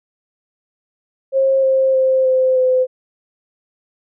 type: tone with pitch steps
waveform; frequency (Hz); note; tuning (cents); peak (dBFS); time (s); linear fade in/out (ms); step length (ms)
sine; 536 / 529.8 / 523.8 / 517.7 / 511.8; C5 / C5 / C5 / C5 / C5; +42 / +22 / +2 / -18 / -38; -11; 1.32-2.87; 50; 310
effects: none